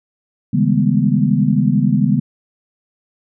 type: tone cluster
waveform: sine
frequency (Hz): 137.5 / 157.4 / 198.3 / 209.6 / 245.3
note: C#3 / D#3 / G3 / G#3 / B3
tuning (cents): -14 / +20 / +20 / +16 / -12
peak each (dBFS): -18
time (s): 0.53-2.2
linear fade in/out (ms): 10
effects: none